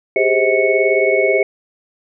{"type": "tone cluster", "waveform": "sine", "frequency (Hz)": [391.1, 409.5, 524, 639, 2211], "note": ["G4", "G#4", "C5", "D#5", "C#7"], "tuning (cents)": [-4, -24, 2, 46, -5], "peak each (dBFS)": -18, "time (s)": [0.16, 1.43], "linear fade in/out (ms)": 2, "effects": []}